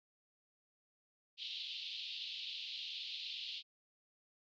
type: band-pass noise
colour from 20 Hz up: white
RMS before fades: -45 dBFS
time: 1.37-3.63 s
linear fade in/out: 50 ms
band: 2800 to 4200 Hz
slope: 48 dB/octave
effects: none